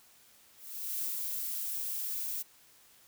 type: noise with ADSR envelope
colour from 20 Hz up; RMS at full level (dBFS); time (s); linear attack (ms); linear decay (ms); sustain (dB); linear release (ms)
violet; -34; 0.56-2.43; 460; 110; -2; 17
effects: white hiss -61 dBFS RMS until 3.07 s